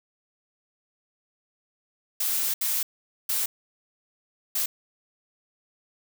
blue noise bursts at uneven times, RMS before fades -26 dBFS, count 4, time 2.2-2.54 / 2.61-2.83 / 3.29-3.46 / 4.55-4.66 s, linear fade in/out 5 ms, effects none

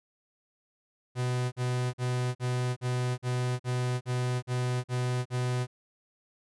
45% pulse tone bursts, 124.9 Hz, B2, 20 cents sharp, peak -27 dBFS, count 11, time 1.15-5.67 s, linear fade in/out 50 ms, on 370 ms, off 45 ms, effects resampled to 24000 Hz

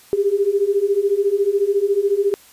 sine beating tone pair, 392 / 406 Hz, G4 / G#4, 0 / -39 cents, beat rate 14 Hz, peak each -19 / -17 dBFS, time 0.13-2.34 s, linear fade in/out 0 ms, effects white hiss -48 dBFS RMS until 2.52 s + resampled to 32000 Hz

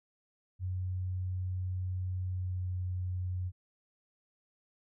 sine tone with pitch glide, 92 to 91.15 Hz, F#2 to F#2, -9 to -25 cents, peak -32 dBFS, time 0.59-3.52 s, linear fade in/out 50 ms, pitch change -16 cents, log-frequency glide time 2.28-2.7 s, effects none

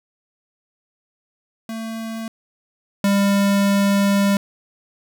square tone pair in turn, 224.5 / 199.56 Hz, A3 / G3, +35 / +31 cents, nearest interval major second, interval 204 cents, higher first, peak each -27 / -15 dBFS, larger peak second, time 1.69-2.28 / 3.04-4.37 s, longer second, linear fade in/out 2 ms, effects none

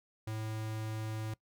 square tone, 109.4 Hz, A2, 9 cents flat, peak -37 dBFS, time 0.27-1.34 s, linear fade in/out 5 ms, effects noise-tail reverb RT60 0.1 s tail -21 dB re dry

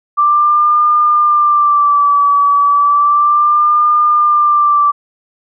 sine tone with vibrato, 1174.7 Hz, D6, in tune, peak -7 dBFS, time 0.17-4.92 s, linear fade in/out 20 ms, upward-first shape sine, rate 0.33 Hz, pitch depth 46 cents each way, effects none

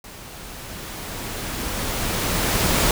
pink noise with level ramp, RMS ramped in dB -40 to -18 dBFS, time 0.04-2.91 s, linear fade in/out 2 ms, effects none

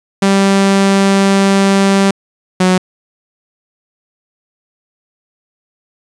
sawtooth tone pair in turn, 196 / 184.36 Hz, G3 / F#3, 0 / -6 cents, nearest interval minor second, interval 106 cents, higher first, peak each -4 dBFS, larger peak neither, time 0.22-2.11 / 2.6-2.78 s, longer first, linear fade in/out 5 ms, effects resampled to 22050 Hz

